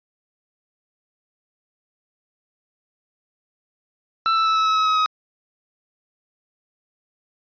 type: tone with pitch steps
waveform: 45% pulse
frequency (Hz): 1329 / 1319.8 / 1310.7 / 1301.6 / 1292.7 / 1283.7 / 1274.9 / 1266.1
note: E6 / E6 / E6 / E6 / E6 / E6 / D#6 / D#6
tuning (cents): +14 / +2 / -10 / -22 / -34 / -46 / +42 / +30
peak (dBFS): -16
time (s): 4.26-5.06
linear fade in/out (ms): 0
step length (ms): 100
effects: resampled to 11025 Hz